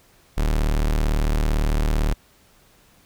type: tone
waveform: 40% pulse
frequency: 37.84 Hz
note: D#1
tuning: 47 cents flat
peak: -17 dBFS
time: 0.37-2.14 s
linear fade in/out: 10 ms
effects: pink hiss -56 dBFS RMS until 3.05 s